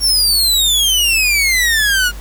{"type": "exponential sweep", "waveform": "sawtooth", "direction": "down", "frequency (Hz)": [5588, 1414], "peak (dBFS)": -8, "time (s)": [0, 2.12], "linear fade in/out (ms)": 50, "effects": ["added 50 Hz sine -26 dBFS peak until 2.2 s", "pink hiss -38 dBFS RMS until 2.2 s"]}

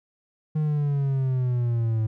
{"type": "exponential sweep", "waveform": "triangle", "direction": "down", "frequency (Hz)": [155.56, 108.8], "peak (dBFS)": -19, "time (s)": [0.55, 2.07], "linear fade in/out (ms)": 10, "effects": []}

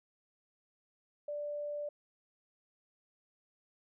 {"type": "tone", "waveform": "sine", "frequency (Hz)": 587.3, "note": "D5", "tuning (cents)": 0, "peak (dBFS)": -36, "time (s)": [1.28, 1.89], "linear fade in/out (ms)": 5, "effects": []}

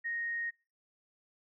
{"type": "tone", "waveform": "sine", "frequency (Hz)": 1864.7, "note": "A#6", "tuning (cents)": 0, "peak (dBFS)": -33, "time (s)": [0.04, 0.51], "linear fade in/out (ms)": 20, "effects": ["noise-tail reverb RT60 0.4 s tail -26 dB re dry"]}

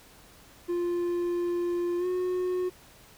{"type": "tone with pitch glide", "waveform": "triangle", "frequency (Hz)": [349.2, 364], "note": ["F4", "F#4"], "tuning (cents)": [0, -28], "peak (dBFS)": -24, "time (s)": [0.68, 2.7], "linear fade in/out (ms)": 20, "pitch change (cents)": 72, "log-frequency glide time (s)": [1.98, 2.06], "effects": ["pink hiss -54 dBFS RMS until 3.17 s"]}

